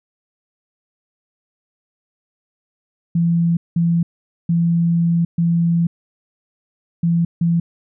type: tone bursts at uneven times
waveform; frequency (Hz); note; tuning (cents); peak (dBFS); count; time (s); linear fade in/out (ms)
sine; 169; E3; +43; -13; 6; 3.15-3.57 / 3.76-4.03 / 4.49-5.25 / 5.38-5.87 / 7.03-7.25 / 7.41-7.6; 5
effects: none